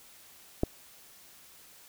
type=clicks; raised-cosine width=2 ms; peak=-12 / -21 dBFS; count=2; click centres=0.634 / 0.637 s; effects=white hiss -55 dBFS RMS until 1.88 s